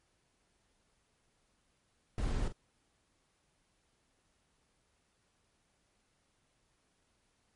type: noise with echo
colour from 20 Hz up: brown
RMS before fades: -33 dBFS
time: 2.18-2.48 s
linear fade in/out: 2 ms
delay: 43 ms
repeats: 1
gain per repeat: -11 dB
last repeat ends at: 2.523 s
effects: pink hiss -75 dBFS RMS until 7.55 s + MP3 48 kbps